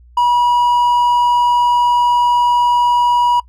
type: tone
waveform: triangle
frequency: 968 Hz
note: B5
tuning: 35 cents flat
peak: -8 dBFS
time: 0.17-3.4 s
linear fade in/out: 5 ms
effects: noise-tail reverb RT60 0.1 s tail -23 dB re dry + added 60 Hz sine -41 dBFS peak until 3.48 s